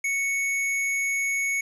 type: tone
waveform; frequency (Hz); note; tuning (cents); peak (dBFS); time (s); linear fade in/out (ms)
square; 2217; C#7; 0; -24; 0.04-1.61; 5
effects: resampled to 24000 Hz + 9-bit